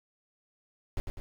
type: noise with echo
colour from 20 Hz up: brown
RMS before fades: -30 dBFS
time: 0.97-1 s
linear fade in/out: 0 ms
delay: 100 ms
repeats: 2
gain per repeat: -5 dB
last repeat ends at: 1.2 s
effects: none

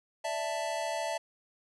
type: chord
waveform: square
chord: D suspended second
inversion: none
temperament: just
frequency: 587.3 / 660.7 / 881 Hz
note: D5 / E5 / A5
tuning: 0 / +4 / +2 cents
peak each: -39 / -35 / -37 dBFS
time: 0.24-1.18 s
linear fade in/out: 10 ms
effects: resampled to 24000 Hz + 11-bit

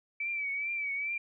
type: tone with vibrato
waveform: sine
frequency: 2300 Hz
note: D7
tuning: 37 cents flat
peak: -31 dBFS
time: 0.2-1.18 s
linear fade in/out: 5 ms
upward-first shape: triangle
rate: 2.4 Hz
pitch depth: 71 cents each way
effects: none

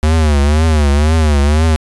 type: tone with vibrato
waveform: square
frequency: 75.5 Hz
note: D2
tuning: 48 cents sharp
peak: -9 dBFS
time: 0.03-1.76 s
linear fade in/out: 0 ms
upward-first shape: triangle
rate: 2 Hz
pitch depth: 140 cents each way
effects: resampled to 24000 Hz

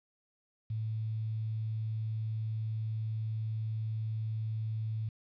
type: tone with quantisation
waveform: sine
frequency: 110 Hz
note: A2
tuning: in tune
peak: -32 dBFS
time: 0.7-5.09 s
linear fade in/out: 5 ms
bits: 10
effects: resampled to 11025 Hz

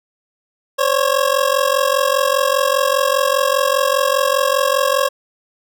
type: ring-modulated tone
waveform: 25% pulse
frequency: 546 Hz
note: C#5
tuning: 26 cents flat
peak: -7 dBFS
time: 0.78-5.09 s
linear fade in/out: 20 ms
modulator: 22.5 Hz
effects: none

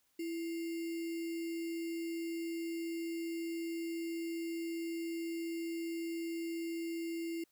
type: tone with sample-and-hold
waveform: sine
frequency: 332.7 Hz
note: E4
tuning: 16 cents sharp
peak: -36 dBFS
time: 0.19-7.44 s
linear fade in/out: 5 ms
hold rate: 2450 Hz
effects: white hiss -75 dBFS RMS until 7.51 s

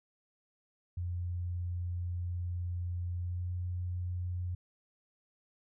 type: tone with pitch glide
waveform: sine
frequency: 88.1 to 89.33 Hz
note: F2 to F2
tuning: +16 to +40 cents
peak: -33 dBFS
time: 0.97-4.55 s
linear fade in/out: 5 ms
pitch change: +24 cents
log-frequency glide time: 3.19-3.49 s
effects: none

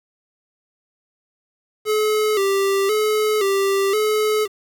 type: tone with vibrato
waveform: square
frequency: 410 Hz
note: G#4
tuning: 22 cents flat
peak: -17 dBFS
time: 1.85-4.48 s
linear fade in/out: 50 ms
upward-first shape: square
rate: 0.96 Hz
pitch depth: 75 cents each way
effects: 8-bit

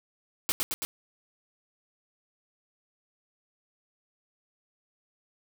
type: noise with echo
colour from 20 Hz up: white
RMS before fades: -27 dBFS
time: 0.49-0.52 s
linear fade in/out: 0 ms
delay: 110 ms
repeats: 3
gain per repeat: -2 dB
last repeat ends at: 0.85 s
effects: none

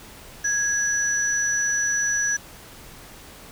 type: tone pair together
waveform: sine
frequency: 1659 / 5912 Hz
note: G#6 / F#8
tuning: -2 / -2 cents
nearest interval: octave + minor seventh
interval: 2200 cents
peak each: -23 / -23 dBFS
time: 0.44-2.37 s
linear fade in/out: 10 ms
effects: pink hiss -44 dBFS RMS until 3.51 s

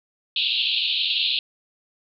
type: band-pass noise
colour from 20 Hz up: white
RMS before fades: -23 dBFS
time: 0.36-1.39 s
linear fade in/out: 2 ms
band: 2600 to 4200 Hz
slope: 96 dB/octave
effects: none

